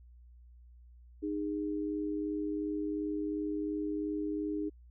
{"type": "tone pair together", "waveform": "sine", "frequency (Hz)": [307, 409.8], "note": ["D#4", "G#4"], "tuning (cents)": [-23, -23], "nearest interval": "perfect fourth", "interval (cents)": 500, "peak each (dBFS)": [-33, -38], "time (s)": [1.22, 4.7], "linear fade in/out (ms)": 20, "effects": ["added 60 Hz sine -53 dBFS peak until 4.9 s"]}